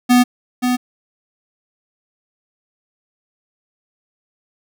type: tone pair in turn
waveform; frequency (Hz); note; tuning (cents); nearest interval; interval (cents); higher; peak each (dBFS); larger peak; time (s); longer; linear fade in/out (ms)
square; 246.9 / 248.8; B3 / B3; 0 / +13; unison; 13; second; -9 / -15; first; 0.09-0.24 / 0.62-0.77; neither; 20
effects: none